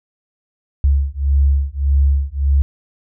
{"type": "beating tone pair", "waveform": "sine", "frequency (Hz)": [68.8, 70.5], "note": ["C#2", "C#2"], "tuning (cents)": [-12, 30], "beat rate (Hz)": 1.7, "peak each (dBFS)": [-15, -15], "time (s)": [0.84, 2.62], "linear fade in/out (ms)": 0, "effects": []}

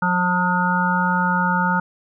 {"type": "harmonic tone", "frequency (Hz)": 179.9, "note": "F#3", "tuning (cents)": -48, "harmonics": [1, 3, 5, 7, 8], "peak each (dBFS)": [-21, -33, -21, -25, -22], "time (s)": [0.02, 1.8], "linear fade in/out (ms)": 5, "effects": []}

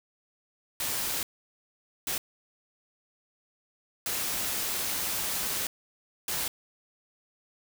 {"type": "noise bursts at uneven times", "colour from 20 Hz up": "white", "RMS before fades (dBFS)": -31, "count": 4, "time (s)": [[0.8, 1.23], [2.07, 2.18], [4.06, 5.67], [6.28, 6.48]], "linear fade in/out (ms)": 2, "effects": []}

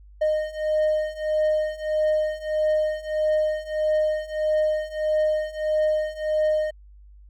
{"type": "beating tone pair", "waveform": "triangle", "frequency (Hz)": [615, 616.6], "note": ["D#5", "D#5"], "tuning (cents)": [-20, -16], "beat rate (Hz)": 1.6, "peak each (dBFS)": [-23, -21], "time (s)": [0.21, 6.71], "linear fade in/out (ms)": 10, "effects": ["added 50 Hz sine -45 dBFS peak until 7.29 s"]}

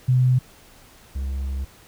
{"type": "tone pair in turn", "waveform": ["sine", "triangle"], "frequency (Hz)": [127.1, 67.33], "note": ["C3", "C#2"], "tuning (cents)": [-50, -50], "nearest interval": "major seventh", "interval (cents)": 1100, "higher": "first", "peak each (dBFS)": [-14, -22], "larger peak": "first", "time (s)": [[0.08, 0.39], [1.15, 1.65]], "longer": "second", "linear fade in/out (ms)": 10, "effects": ["pink hiss -50 dBFS RMS until 1.87 s"]}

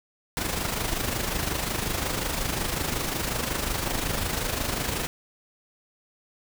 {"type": "noise with amplitude modulation", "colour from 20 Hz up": "pink", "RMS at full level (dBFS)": -26, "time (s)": [0.37, 5.07], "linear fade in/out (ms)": 0, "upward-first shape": "sine", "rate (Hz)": 25.5, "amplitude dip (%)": 55, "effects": []}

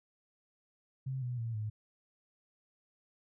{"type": "tone with pitch steps", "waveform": "sine", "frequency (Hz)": [132.2, 123.35, 115.09, 107.38], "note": ["C3", "B2", "A#2", "A2"], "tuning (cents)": [18, -2, -22, -42], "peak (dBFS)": -34, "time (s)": [1.06, 1.7], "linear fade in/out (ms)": 10, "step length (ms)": 160, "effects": []}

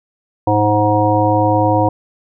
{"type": "harmonic tone with a mistuned harmonic", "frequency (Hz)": 105, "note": "G#2", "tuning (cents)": 19, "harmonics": [1, 3, 5, 7, 9], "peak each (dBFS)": [-17, -17, -17, -17, -17], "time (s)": [0.47, 1.89], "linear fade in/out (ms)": 5, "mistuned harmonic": 1, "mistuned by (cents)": 26, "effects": []}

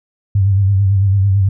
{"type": "tone with vibrato", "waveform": "sine", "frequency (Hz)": 98, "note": "G2", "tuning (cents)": 0, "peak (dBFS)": -9, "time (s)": [0.35, 1.49], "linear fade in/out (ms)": 5, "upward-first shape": "sine", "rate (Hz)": 9, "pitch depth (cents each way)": 60, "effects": []}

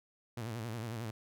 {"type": "tone with vibrato", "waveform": "sawtooth", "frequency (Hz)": 114.1, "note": "A#2", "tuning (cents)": -37, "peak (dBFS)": -34, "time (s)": [0.37, 1.11], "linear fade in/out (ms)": 5, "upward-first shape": "sine", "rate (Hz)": 11, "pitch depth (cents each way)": 110, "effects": []}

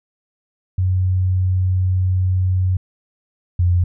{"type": "tone pair in turn", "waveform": "sine", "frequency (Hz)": [92.5, 88.61], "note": ["F#2", "F2"], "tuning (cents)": [0, 26], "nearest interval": "minor second", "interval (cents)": 74, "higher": "first", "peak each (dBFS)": [-14, -12], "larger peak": "second", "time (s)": [[0.78, 2.77], [3.59, 3.84]], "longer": "first", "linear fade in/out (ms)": 5, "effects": []}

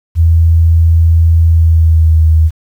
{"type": "tone with pitch glide", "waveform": "sine", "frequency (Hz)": [82.41, 79.6], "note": ["E2", "D#2"], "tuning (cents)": [0, 40], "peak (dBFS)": -4, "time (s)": [0.15, 2.51], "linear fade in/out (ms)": 50, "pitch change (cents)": -60, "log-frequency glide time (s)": [1.48, 2.25], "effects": ["7-bit"]}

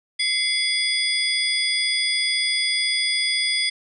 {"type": "tone cluster", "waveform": "sine", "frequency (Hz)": [2068, 2202, 3403, 4899, 8800], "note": ["C7", "C#7", "G#7", "D#8", "C#9"], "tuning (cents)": [-21, -12, 41, -28, -14], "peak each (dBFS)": [-25, -32, -24, -24, -31], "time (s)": [0.19, 3.7], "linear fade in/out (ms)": 10, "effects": []}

